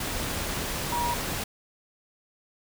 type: tone in noise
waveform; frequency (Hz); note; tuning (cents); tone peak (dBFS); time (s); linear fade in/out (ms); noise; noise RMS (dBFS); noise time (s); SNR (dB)
sine; 955; A#5; +42; -26; 0.92-1.14; 5; pink; -31; 0-1.44; +2
effects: none